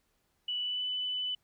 sine tone with pitch glide, 2960 to 2996 Hz, F#7 to F#7, 0 to +21 cents, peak -31 dBFS, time 0.48-1.35 s, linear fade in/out 5 ms, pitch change +21 cents, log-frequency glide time 0.59-0.85 s, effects pink hiss -75 dBFS RMS until 1.43 s

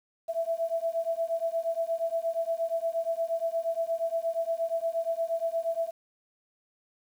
sine beating tone pair, 659.3 / 667.8 Hz, E5 / E5, 0 / +22 cents, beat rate 8.5 Hz, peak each -30 dBFS, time 0.28-5.91 s, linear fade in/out 20 ms, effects 9-bit

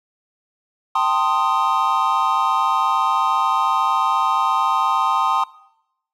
triangle chord, A half-diminished seventh, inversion third, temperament equal with one note detuned, 784 / 898 / 1046.5 / 1244.5 Hz, G5 / A5 / C6 / Eb6, 0 / +35 / 0 / 0 cents, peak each -22 / -20 / -18 / -19 dBFS, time 0.95-5.44 s, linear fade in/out 5 ms, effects noise-tail reverb RT60 0.8 s tail -20 dB re dry

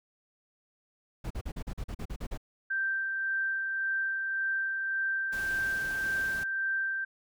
brown noise bursts, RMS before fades -35 dBFS, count 11, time 1.24-2.376 s, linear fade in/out 10 ms, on 66 ms, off 41 ms
sine tone with tremolo, 1568 Hz, G6, in tune, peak -27 dBFS, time 2.7-7.05 s, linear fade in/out 10 ms, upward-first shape sine, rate 1.8 Hz, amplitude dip 30%
pink noise, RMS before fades -44 dBFS, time 5.32-6.44 s, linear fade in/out 10 ms
effects none

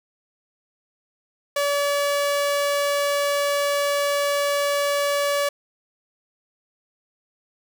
sawtooth tone, 572 Hz, D5, 46 cents flat, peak -16 dBFS, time 1.56-5.49 s, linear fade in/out 5 ms, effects none

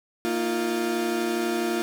35% pulse tone cluster, 232.3 / 317.2 / 349.3 Hz, A#3 / D#4 / F4, -6 / +33 / 0 cents, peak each -28 / -31 / -24 dBFS, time 0.25-1.82 s, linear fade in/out 0 ms, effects none

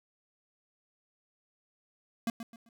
square tone with echo, 230 Hz, A#3, 23 cents flat, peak -29 dBFS, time 2.27-2.3 s, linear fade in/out 2 ms, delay 130 ms, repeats 3, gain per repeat -10 dB, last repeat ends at 2.69 s, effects none

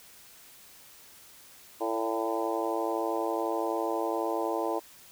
harmonic tone with a mistuned harmonic, 112 Hz, A2, 31 cents sharp, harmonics 3 / 4 / 5 / 6 / 7 / 8 / 9, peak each -33 / -34 / -35 / -36 / -36 / -37 / -38 dBFS, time 1.8-4.8 s, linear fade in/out 20 ms, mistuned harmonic 5, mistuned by +29 cents, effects white hiss -53 dBFS RMS until 5.11 s

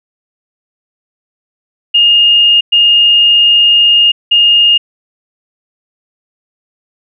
sine tone bursts at uneven times, 2838 Hz, F7, 27 cents sharp, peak -4 dBFS, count 3, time 1.94-2.61 / 2.72-4.12 / 4.31-4.78 s, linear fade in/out 10 ms, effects none

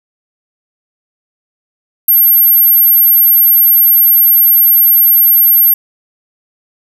sine tone, 12610 Hz, G9, 9 cents sharp, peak -4 dBFS, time 2.08-5.74 s, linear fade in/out 5 ms, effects none

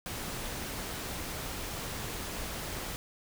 pink noise, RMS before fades -38 dBFS, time 0.06-2.96 s, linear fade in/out 0 ms, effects none

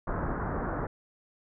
pink low-pass noise, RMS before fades -32 dBFS, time 0.07-0.87 s, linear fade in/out 5 ms, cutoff 1600 Hz, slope 48 dB/octave, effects none

